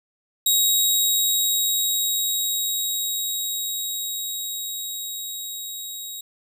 15% pulse tone with level ramp, 3802 Hz, A#7, 33 cents sharp, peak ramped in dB -9 to -25 dBFS, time 0.46-6.21 s, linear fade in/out 5 ms, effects none

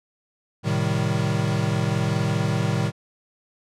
square chord, A half-diminished seventh, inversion none, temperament equal, 110 / 130.81 / 155.56 / 196 Hz, A2 / C3 / Eb3 / G3, 0 / 0 / 0 / 0 cents, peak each -26 / -28 / -26 / -29 dBFS, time 0.63-2.92 s, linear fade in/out 50 ms, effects low-pass 8000 Hz 12 dB/octave

